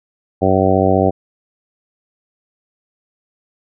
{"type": "harmonic tone", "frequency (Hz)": 95, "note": "F#2", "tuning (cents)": 46, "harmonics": [1, 2, 3, 4, 5, 6, 7, 8], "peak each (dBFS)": [-19, -19, -19, -19, -19, -19, -19, -19], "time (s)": [0.41, 1.11], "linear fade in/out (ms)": 20, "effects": []}